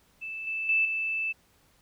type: tone with level steps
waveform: sine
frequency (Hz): 2637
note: E7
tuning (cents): 0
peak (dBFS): -34 / -29 / -21 / -27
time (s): 0.21-1.33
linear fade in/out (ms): 20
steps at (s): 0.47 / 0.69 / 0.85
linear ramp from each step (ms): 2
effects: pink hiss -64 dBFS RMS until 1.81 s